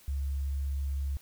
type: tone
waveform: sine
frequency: 69.3 Hz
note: C#2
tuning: in tune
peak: -29 dBFS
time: 0.08-1.17 s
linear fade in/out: 0 ms
effects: white hiss -58 dBFS RMS until 1.21 s